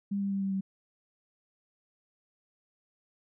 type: tone with pitch steps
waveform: sine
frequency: 200 / 198.16 / 196.34 / 194.53 / 192.74 Hz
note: G3 / G3 / G3 / G3 / G3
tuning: +35 / +19 / +3 / -13 / -29 cents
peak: -28 dBFS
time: 0.11-0.61 s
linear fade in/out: 10 ms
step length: 100 ms
effects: none